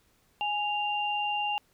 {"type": "tone pair together", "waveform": "sine", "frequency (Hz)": [830.6, 2786], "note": ["G#5", "F7"], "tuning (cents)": [0, -5], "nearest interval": "octave + major sixth", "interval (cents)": 2095, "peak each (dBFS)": [-29, -31], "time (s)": [0.41, 1.58], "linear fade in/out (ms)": 0, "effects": ["pink hiss -67 dBFS RMS until 1.73 s"]}